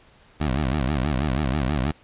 15% pulse tone with vibrato, 69.3 Hz, C#2, in tune, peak -15 dBFS, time 0.4-1.92 s, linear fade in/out 10 ms, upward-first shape sine, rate 6.2 Hz, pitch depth 210 cents each way, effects pink hiss -54 dBFS RMS until 2.03 s + resampled to 8000 Hz

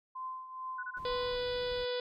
sine tone with tremolo, 1035 Hz, C6, 19 cents flat, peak -36 dBFS, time 0.15-1.36 s, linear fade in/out 10 ms, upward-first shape triangle, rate 2.3 Hz, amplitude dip 70%
sine tone bursts, 1480 Hz, F#6, in tune, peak -37 dBFS, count 3, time 0.78-0.989 s, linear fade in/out 10 ms, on 53 ms, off 25 ms
brown noise, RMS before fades -50 dBFS, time 0.97-1.85 s, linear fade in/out 0 ms
harmonic tone, 493.9 Hz, B4, in tune, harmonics 1 / 2 / 3 / 4 / 5 / 6 / 7 / 8 / 9 / 10, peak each -33 / -46 / -46 / -50 / -52 / -50 / -43 / -48 / -49 / -51 dBFS, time 1.05-2 s, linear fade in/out 2 ms
effects none

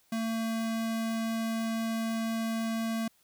square tone, 225.5 Hz, A3, 43 cents sharp, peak -30 dBFS, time 0.12-3.08 s, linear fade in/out 5 ms, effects white hiss -67 dBFS RMS until 3.23 s

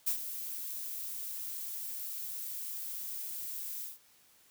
violet noise with ADSR envelope, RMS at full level -29 dBFS, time 0.06-3.99 s, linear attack 17 ms, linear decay 97 ms, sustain -11 dB, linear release 170 ms, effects white hiss -64 dBFS RMS until 4.5 s

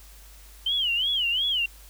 sine tone with vibrato, 3049 Hz, G7, 49 cents flat, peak -22 dBFS, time 0.66-1.66 s, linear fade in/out 5 ms, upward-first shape sine, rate 2.8 Hz, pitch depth 180 cents each way, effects added 50 Hz sine -47 dBFS peak until 1.89 s + white hiss -52 dBFS RMS until 1.89 s

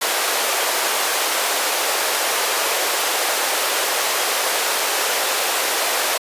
pink high-pass noise, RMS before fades -20 dBFS, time 0.01-6.18 s, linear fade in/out 10 ms, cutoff 460 Hz, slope 24 dB/octave, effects resampled to 32000 Hz

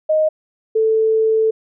sine tone pair in turn, 622.3 / 441.4 Hz, D#5 / A4, 0 / +5 cents, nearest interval tritone, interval 595 cents, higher first, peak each -12 dBFS, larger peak neither, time 0.09-0.29 / 0.75-1.51 s, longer second, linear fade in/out 10 ms, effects none

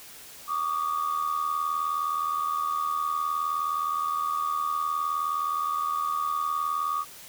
sine tone pair together, 1139 / 1218.4 Hz, C#6 / D#6, +47 / -37 cents, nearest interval minor second, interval 116 cents, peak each -27 dBFS, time 0.47-7.05 s, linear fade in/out 50 ms, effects tanh soft clip ceiling -20 dBFS + white hiss -46 dBFS RMS until 7.28 s

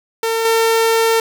sawtooth tone with level steps, 452.8 Hz, A4, 50 cents sharp, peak -12 / -8 dBFS, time 0.23-1.2 s, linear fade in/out 2 ms, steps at 0.45 s, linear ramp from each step 2 ms, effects none

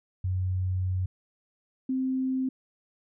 sine tone pair in turn, 92.5 / 260.9 Hz, F#2 / C4, 0 / -5 cents, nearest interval octave + tritone, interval 1795 cents, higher second, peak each -25 / -25 dBFS, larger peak neither, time 0.24-1.06 / 1.89-2.49 s, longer first, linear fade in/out 5 ms, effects none

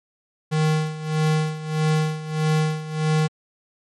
square tone with tremolo, 155.56 Hz, D#3, in tune, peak -17 dBFS, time 0.51-3.28 s, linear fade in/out 20 ms, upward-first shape sine, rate 1.6 Hz, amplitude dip 80%, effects low-pass 8000 Hz 12 dB/octave + MP3 64 kbps

